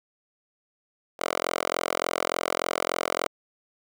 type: tone with high-pass filter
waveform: 5% pulse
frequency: 43.44 Hz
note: F1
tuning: 8 cents flat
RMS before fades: -28 dBFS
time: 1.19-3.28 s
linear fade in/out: 10 ms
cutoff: 670 Hz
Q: 1.7
effects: none